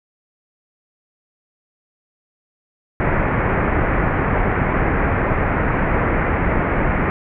pink low-pass noise, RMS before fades -18 dBFS, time 3-7.1 s, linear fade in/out 0 ms, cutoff 2200 Hz, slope 48 dB/octave, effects none

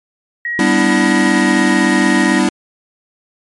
sine tone with pitch glide, 1900 to 1877.1 Hz, A#6 to A#6, +33 to +12 cents, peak -17 dBFS, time 0.45-2.39 s, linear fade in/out 2 ms, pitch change -21 cents, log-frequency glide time 1.22-1.71 s
square chord, E minor seventh, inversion first, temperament equal, 196 / 246.9 / 293.7 / 329.6 Hz, G3 / B3 / D4 / E4, 0 / 0 / 0 / 0 cents, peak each -17 dBFS, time 0.59-2.49 s, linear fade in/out 2 ms
effects MP3 48 kbps

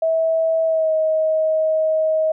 sine tone with pitch glide, 649 to 631.3 Hz, E5 to D#5, -27 to +25 cents, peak -15 dBFS, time 0.02-2.32 s, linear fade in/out 5 ms, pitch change -48 cents, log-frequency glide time 0.65-0.93 s, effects none

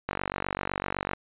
click train, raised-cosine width 0.5 ms, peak -13 dBFS, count 51, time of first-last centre 0.09-1.134 s, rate 47.9 Hz, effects resampled to 8000 Hz

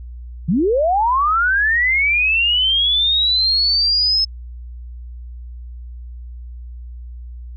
sine linear sweep, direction up, 142.7 to 5230 Hz, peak -13 dBFS, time 0.48-4.25 s, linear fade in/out 10 ms, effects added 60 Hz sine -30 dBFS peak until 7.56 s

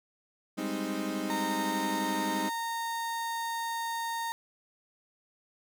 35% pulse chord, Ab major seventh, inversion third, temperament equal, 196 / 207.7 / 261.6 / 311.1 Hz, G3 / Ab3 / C4 / Eb4, 0 / 0 / 0 / 0 cents, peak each -36 / -37 / -36 / -33 dBFS, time 0.57-2.5 s, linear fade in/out 20 ms
35% pulse tone, 922 Hz, A#5, 19 cents flat, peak -30 dBFS, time 1.3-4.32 s, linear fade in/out 0 ms
effects none

